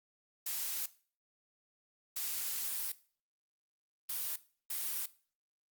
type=noise bursts at uneven times; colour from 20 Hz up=blue; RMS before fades=-37 dBFS; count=4; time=0.46-0.86 / 2.16-2.92 / 4.09-4.36 / 4.7-5.06 s; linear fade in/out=5 ms; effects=noise-tail reverb RT60 0.4 s tail -17 dB re dry + Opus 48 kbps